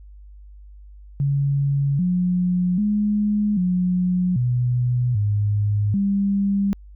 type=tone with pitch steps; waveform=sine; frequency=140.3 / 180 / 208.5 / 181 / 123.3 / 103.4 / 198.7 Hz; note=C#3 / F#3 / G#3 / F#3 / B2 / G#2 / G3; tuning=+21 / -47 / +7 / -38 / -2 / -7 / +24 cents; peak=-17 dBFS; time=1.2-6.73 s; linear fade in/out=0 ms; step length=790 ms; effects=added 50 Hz sine -40 dBFS peak until 6.95 s